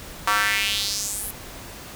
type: tone with high-pass filter sweep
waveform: square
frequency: 103.83 Hz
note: G#2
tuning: in tune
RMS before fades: -24 dBFS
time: 0.27-1.31 s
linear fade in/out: 5 ms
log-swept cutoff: 1100 to 12000 Hz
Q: 2.9
effects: pink hiss -39 dBFS RMS until 1.95 s